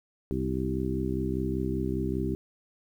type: harmonic tone with a mistuned harmonic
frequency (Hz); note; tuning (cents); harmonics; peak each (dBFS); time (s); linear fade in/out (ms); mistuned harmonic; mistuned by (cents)
65.1; C2; -8; 1 / 2 / 3 / 4 / 5 / 6; -34 / -34 / -34 / -34 / -34 / -34; 0.31-2.35; 0; 6; -17
effects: 10-bit